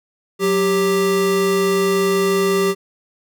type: tone pair together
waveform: square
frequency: 185 / 392.8 Hz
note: F#3 / G4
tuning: 0 / +4 cents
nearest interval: octave + minor second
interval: 1304 cents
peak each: -23 / -16 dBFS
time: 0.39-2.75 s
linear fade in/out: 50 ms
effects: none